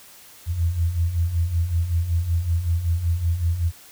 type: beating tone pair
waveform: sine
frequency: 80.9 / 86.2 Hz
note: E2 / F2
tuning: -32 / -22 cents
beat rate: 5.3 Hz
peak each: -26 / -20 dBFS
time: 0.46-3.72 s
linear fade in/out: 50 ms
effects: white hiss -47 dBFS RMS until 3.91 s